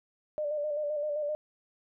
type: tone with vibrato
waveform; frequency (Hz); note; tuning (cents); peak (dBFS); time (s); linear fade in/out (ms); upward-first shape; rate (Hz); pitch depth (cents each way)
sine; 595; D5; +22; -29; 0.38-1.35; 0; square; 7.7; 36
effects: none